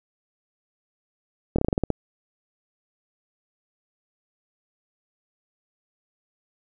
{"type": "slowing click train", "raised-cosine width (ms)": 2, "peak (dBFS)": -8, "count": 9, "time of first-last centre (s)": [1.56, 1.903], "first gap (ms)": 25, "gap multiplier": 1.15, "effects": []}